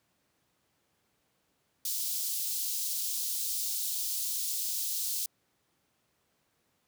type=high-pass noise; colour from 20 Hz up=white; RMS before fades=-33 dBFS; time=1.85-5.26 s; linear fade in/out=2 ms; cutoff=3900 Hz; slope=24 dB/octave; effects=pink hiss -74 dBFS RMS until 6.87 s + high-pass 100 Hz 12 dB/octave